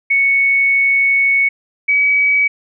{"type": "tone pair in turn", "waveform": "sine", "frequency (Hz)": [2217, 2274], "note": ["C#7", "C#7"], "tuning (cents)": [0, 44], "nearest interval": "unison", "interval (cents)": 44, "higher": "second", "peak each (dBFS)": -10, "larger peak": "neither", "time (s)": [[0.1, 1.49], [1.88, 2.48]], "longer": "first", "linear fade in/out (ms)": 10, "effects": []}